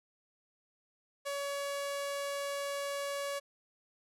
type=tone with low-pass filter; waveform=sawtooth; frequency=564 Hz; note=C#5; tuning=30 cents sharp; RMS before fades=-37 dBFS; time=1.25-3.4 s; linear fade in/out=20 ms; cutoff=11000 Hz; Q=1.1; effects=none